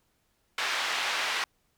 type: band-pass noise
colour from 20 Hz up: pink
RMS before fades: -30 dBFS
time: 0.58-1.44 s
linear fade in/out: 2 ms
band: 1200 to 3900 Hz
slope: 12 dB/octave
effects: pink hiss -72 dBFS RMS until 1.77 s